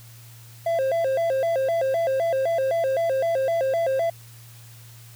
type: tone with vibrato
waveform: triangle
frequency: 597 Hz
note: D5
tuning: 28 cents sharp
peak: -18 dBFS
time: 0.66-4.1 s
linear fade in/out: 5 ms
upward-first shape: square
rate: 3.9 Hz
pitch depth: 200 cents each way
effects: added 116 Hz sine -44 dBFS peak until 5.15 s + white hiss -50 dBFS RMS until 5.15 s